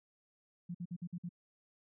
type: tone bursts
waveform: sine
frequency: 174.61 Hz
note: F3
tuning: in tune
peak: -38 dBFS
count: 6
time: 0.69-1.292 s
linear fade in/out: 10 ms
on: 57 ms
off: 52 ms
effects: none